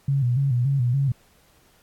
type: tone with vibrato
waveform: sine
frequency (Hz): 130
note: C3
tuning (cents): -11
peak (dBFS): -18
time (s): 0.08-1.12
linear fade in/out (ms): 5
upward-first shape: square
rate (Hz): 3.5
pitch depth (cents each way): 110
effects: pink hiss -59 dBFS RMS until 1.82 s + AAC 64 kbps